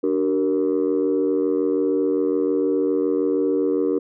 sine chord, D augmented, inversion none, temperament equal with one note detuned, 293.7 / 379.3 / 466.2 Hz, D4 / F#4 / A#4, 0 / +43 / 0 cents, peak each -21 dBFS, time 0.03-3.99 s, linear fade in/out 10 ms, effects tanh soft clip ceiling -12 dBFS

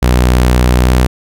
sawtooth tone with pitch glide, 61.74 to 62.42 Hz, B1 to B1, 0 to +19 cents, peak -3 dBFS, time 0.02-1.07 s, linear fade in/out 10 ms, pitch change +19 cents, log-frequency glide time 0.79-0.89 s, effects none

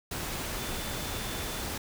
sine tone in noise, 3520 Hz, A7, in tune, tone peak -46 dBFS, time 0.57-1.62 s, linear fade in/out 5 ms, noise pink, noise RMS -35 dBFS, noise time 0.11-1.78 s, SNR -14 dB, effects none

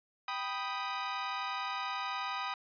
sawtooth chord, G augmented, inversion none, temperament equal, 784 / 987.8 / 1244.5 Hz, G5 / B5 / D#6, 0 / 0 / 0 cents, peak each -37 / -35 / -34 dBFS, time 0.28-2.54 s, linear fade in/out 2 ms, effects resampled to 11025 Hz

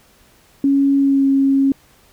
sine tone with pitch glide, 277.2 to 272.8 Hz, C#4 to C#4, 0 to -28 cents, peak -11 dBFS, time 0.64-1.72 s, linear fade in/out 2 ms, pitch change -28 cents, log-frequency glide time 0.98-1.26 s, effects pink hiss -52 dBFS RMS until 2.12 s

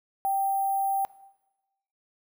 sine tone with sample-and-hold, 784 Hz, G5, in tune, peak -23 dBFS, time 0.25-1.05 s, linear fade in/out 0 ms, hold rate 11025 Hz, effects noise-tail reverb RT60 1.0 s tail -19 dB re dry

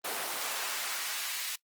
pink noise with high-pass filter sweep, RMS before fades -35 dBFS, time 0.04-1.56 s, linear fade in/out 10 ms, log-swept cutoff 520 to 2200 Hz, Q 0.77, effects noise-tail reverb RT60 0.1 s tail -21 dB re dry + Opus 24 kbps

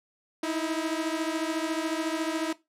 sawtooth beating tone pair, 315 / 329 Hz, D#4 / E4, +21 / -3 cents, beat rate 14 Hz, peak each -26 / -27 dBFS, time 0.43-2.53 s, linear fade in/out 5 ms, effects noise-tail reverb RT60 0.2 s tail -17 dB re dry + low-pass 10000 Hz 12 dB/octave

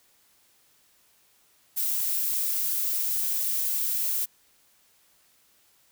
violet noise, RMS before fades -27 dBFS, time 1.76-4.26 s, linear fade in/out 20 ms, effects white hiss -63 dBFS RMS until 5.91 s

